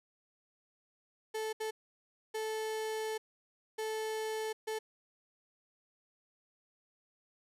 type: tone bursts at uneven times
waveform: 35% pulse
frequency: 437.1 Hz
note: A4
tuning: 11 cents flat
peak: -33 dBFS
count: 5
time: 1.34-1.53 / 1.6-1.71 / 2.34-3.18 / 3.78-4.53 / 4.67-4.79 s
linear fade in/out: 10 ms
effects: resampled to 32000 Hz + 12-bit